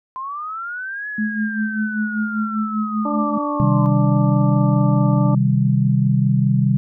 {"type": "linear two-way sweep", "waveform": "sine", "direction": "up then down", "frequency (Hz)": [1026, 1700, 1026], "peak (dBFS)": -25, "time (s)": [0.16, 3.86], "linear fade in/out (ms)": 0, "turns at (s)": 1.08}
{"type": "tone with tremolo", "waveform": "sine", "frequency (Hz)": 215, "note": "A3", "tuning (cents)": -40, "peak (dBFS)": -17, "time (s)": [1.18, 3.38], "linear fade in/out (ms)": 5, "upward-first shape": "sine", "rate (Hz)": 5.1, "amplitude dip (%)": 65}
{"type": "harmonic tone", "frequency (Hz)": 293.7, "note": "D4", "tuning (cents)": 0, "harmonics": [1, 2, 3, 4], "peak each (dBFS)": [-23, -26, -28, -29], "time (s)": [3.05, 5.35], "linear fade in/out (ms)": 5}
{"type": "chord", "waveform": "sine", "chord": "C minor", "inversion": "none", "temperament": "equal", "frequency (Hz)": [130.81, 155.56, 196], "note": ["C3", "Eb3", "G3"], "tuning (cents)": [0, 0, 0], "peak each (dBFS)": [-16, -20, -18], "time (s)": [3.6, 6.77], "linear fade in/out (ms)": 0}
{"effects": []}